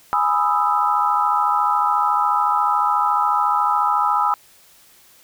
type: chord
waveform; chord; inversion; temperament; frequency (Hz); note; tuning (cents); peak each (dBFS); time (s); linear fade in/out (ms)
sine; E major seventh; first; equal; 830.6 / 987.8 / 1244.5 / 1318.5; G#5 / B5 / D#6 / E6; 0 / 0 / 0 / 0; -21; 0.13-4.34; 0
effects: white hiss -51 dBFS RMS until 5.23 s